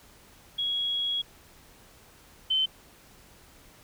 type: tone pair in turn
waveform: sine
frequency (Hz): 3322 / 3074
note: G#7 / G7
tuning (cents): 0 / -35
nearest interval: minor second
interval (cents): 135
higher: first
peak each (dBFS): -26 / -22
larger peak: second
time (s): 0.58-1.22 / 2.5-2.66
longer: first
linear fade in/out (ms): 10
effects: pink hiss -55 dBFS RMS until 3.83 s